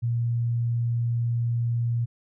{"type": "tone", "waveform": "sine", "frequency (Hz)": 118, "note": "A#2", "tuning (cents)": 22, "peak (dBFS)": -22, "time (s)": [0.02, 2.06], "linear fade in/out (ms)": 20, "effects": []}